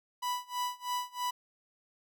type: tone with tremolo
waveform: 45% pulse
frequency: 987.8 Hz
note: B5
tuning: in tune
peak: -30 dBFS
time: 0.22-1.31 s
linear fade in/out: 10 ms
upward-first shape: sine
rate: 3.1 Hz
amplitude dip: 95%
effects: none